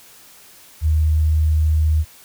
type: tone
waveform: sine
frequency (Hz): 77.78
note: D#2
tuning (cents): 0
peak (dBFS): -13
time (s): 0.81-2.05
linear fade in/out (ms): 50
effects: white hiss -46 dBFS RMS until 2.24 s